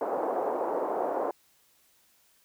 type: band-pass noise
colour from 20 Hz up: pink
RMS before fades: -30 dBFS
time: 0.01-1.31 s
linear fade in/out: 2 ms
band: 390 to 900 Hz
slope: 24 dB/octave
effects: white hiss -65 dBFS RMS until 2.44 s